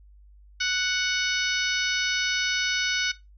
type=harmonic tone; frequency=740 Hz; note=F#5; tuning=in tune; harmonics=2 / 3 / 4 / 5 / 6 / 7 / 8; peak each=-28 / -30 / -31 / -32 / -33 / -33 / -34 dBFS; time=0.6-3.12 s; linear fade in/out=10 ms; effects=noise-tail reverb RT60 0.2 s tail -17 dB re dry + added 50 Hz sine -49 dBFS peak until 3.37 s